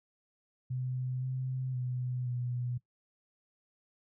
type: tone with pitch steps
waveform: sine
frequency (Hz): 127.6 / 129.6 / 125.5 / 123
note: C3 / C3 / B2 / B2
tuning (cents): -43 / -16 / +28 / -7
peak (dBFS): -32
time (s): 0.7-2.78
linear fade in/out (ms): 10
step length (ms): 520
effects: noise-tail reverb RT60 0.1 s tail -18 dB re dry